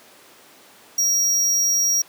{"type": "tone", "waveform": "square", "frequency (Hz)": 5670, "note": "F8", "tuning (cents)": 25, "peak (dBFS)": -17, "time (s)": [0.98, 2.02], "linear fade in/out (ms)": 5, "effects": ["pink hiss -48 dBFS RMS until 2.08 s", "high-pass 300 Hz 12 dB/octave"]}